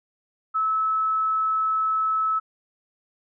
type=tone; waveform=sine; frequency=1300 Hz; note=E6; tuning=24 cents flat; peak=-20 dBFS; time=0.54-2.4 s; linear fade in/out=20 ms; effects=none